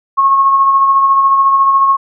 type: tone with tremolo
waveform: sine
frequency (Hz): 1091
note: C#6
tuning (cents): -28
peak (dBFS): -5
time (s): 0.17-1.97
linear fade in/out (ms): 20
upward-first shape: sine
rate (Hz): 14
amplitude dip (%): 35
effects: none